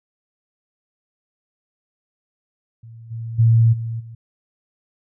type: tone with level steps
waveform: sine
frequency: 114.4 Hz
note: A#2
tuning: 32 cents flat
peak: -37 / -26 / -10 / -23 / -34 dBFS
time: 2.83-4.15 s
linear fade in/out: 5 ms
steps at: 3.1 / 3.38 / 3.72 / 3.99 s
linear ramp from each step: 20 ms
effects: none